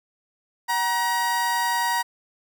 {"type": "tone pair together", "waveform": "30% pulse", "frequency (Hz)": [753.7, 950], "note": ["F#5", "A#5"], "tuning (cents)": [32, 33], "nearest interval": "major third", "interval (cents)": 401, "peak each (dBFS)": [-29, -19], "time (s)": [0.68, 2.03], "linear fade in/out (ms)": 20, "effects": []}